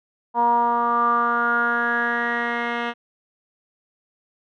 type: tone with low-pass filter sweep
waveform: 10% pulse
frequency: 236.9 Hz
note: A#3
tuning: 28 cents sharp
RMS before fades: -21 dBFS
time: 0.34-2.94 s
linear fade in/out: 50 ms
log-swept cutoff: 900 to 2400 Hz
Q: 7.8
effects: none